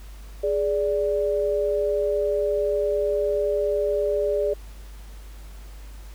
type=tone pair together; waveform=sine; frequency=415.3 / 583.9 Hz; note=G#4 / D5; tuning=0 / -10 cents; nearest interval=tritone; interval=590 cents; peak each=-23 dBFS; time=0.43-4.54 s; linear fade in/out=10 ms; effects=added 50 Hz sine -38 dBFS peak until 6.14 s + pink hiss -51 dBFS RMS until 6.14 s